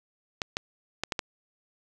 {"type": "clicks", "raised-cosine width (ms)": 0.2, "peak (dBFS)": -11, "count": 5, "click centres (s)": [0.418, 0.569, 1.036, 1.122, 1.192], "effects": []}